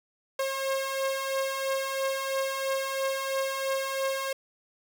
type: beating tone pair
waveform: sawtooth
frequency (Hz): 536 / 539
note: C5 / C#5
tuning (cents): +42 / -49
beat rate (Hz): 3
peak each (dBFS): -30 / -25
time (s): 0.39-4.33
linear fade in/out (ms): 5
effects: none